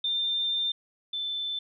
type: tone pair in turn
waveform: sine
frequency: 3594 / 3530 Hz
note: A7 / A7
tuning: +36 / +5 cents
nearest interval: unison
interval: 31 cents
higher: first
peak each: -25 / -29 dBFS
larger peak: first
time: 0.04-0.72 / 1.13-1.59 s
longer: first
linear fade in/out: 5 ms
effects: none